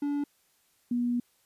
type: tone pair in turn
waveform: triangle / sine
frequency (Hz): 287.7 / 241.9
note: D4 / B3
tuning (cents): -36 / -36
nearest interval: minor third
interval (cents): 300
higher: first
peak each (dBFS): -25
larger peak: neither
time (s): 0.02-0.24 / 0.91-1.2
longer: second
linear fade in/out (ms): 5
effects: white hiss -68 dBFS RMS until 1.45 s + resampled to 32000 Hz